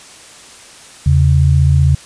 sine tone pair together, 81.46 / 137 Hz, E2 / C#3, -20 / -20 cents, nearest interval major sixth, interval 900 cents, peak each -10 dBFS, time 1.06-1.95 s, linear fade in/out 5 ms, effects white hiss -38 dBFS RMS until 2.05 s + resampled to 22050 Hz

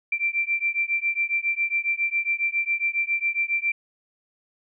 sine beating tone pair, 2349 / 2356.3 Hz, D7 / D7, 0 / +5 cents, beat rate 7.3 Hz, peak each -25 dBFS, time 0.12-3.72 s, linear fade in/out 5 ms, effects none

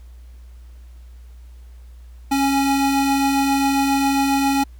square tone pair together, 274.4 / 830.6 Hz, C#4 / G#5, -17 / 0 cents, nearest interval octave + perfect fifth, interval 1917 cents, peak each -18 / -22 dBFS, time 2.31-4.64 s, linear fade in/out 10 ms, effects added 60 Hz sine -38 dBFS peak until 4.79 s + pink hiss -59 dBFS RMS until 4.79 s

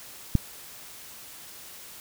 click, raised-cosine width 5 ms, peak -7 dBFS, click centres 0.353 s, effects white hiss -45 dBFS RMS until 2 s

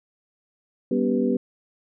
sine tone cluster, 196.5 / 244.7 / 282.7 / 391.3 / 491.8 Hz, G3 / B3 / C#4 / G4 / B4, +4 / -16 / +34 / -3 / -7 cents, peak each -28 / -22 / -29 / -26 / -28 dBFS, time 0.91-1.37 s, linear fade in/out 5 ms, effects none

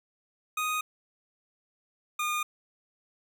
25% pulse tone pair in turn, 1244.5 / 1218.2 Hz, D#6 / D#6, 0 / -37 cents, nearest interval unison, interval 37 cents, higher first, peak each -24 dBFS, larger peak neither, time 0.57-0.81 / 2.19-2.43 s, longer neither, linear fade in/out 5 ms, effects none

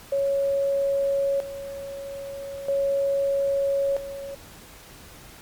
sine tone with tremolo, 554.4 Hz, C#5, in tune, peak -20 dBFS, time 0.12-4.35 s, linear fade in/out 5 ms, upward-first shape square, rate 0.39 Hz, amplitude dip 75%, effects pink hiss -46 dBFS RMS until 5.41 s + MP3 96 kbps

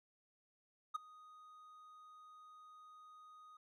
triangle tone with ADSR envelope, 1244.5 Hz, D#6, in tune, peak -32 dBFS, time 0.94-3.57 s, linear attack 15 ms, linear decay 12 ms, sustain -23 dB, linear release 4 ms, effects none

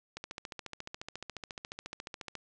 click train, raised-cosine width 0.2 ms, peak -23 dBFS, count 32, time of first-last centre 0.17-2.353 s, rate 14.2 Hz, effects resampled to 22050 Hz + 10-bit

